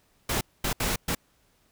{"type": "noise bursts at uneven times", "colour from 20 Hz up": "pink", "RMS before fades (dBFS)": -27, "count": 4, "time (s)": [[0.29, 0.41], [0.64, 0.73], [0.8, 0.96], [1.08, 1.15]], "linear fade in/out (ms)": 5, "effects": ["pink hiss -66 dBFS RMS until 1.71 s"]}